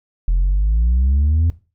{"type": "exponential sweep", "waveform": "sine", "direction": "up", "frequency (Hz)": [41.2, 85.5], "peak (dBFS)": -10, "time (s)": [0.28, 1.5], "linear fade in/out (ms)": 0, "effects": ["noise-tail reverb RT60 0.3 s tail -18 dB re dry", "tanh soft clip ceiling -11 dBFS"]}